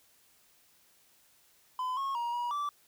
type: tone with pitch steps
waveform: triangle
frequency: 1014 / 1091 / 947 / 962 / 1163 Hz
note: B5 / C#6 / A#5 / B5 / D6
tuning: +45 / -28 / +27 / -46 / -17 cents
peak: -29 dBFS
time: 1.79-2.69 s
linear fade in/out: 2 ms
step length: 180 ms
effects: white hiss -65 dBFS RMS until 2.87 s